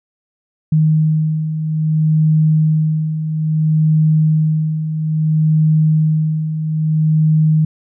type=beating tone pair; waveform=sine; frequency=155.56 / 156.16 Hz; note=D#3 / D#3; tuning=0 / +7 cents; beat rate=0.6 Hz; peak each=-19 / -12 dBFS; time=0.72-7.65 s; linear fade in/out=5 ms; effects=none